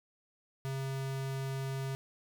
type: tone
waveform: square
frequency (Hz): 134.7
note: C#3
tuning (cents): -49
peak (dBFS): -35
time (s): 0.65-1.95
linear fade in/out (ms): 0
effects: none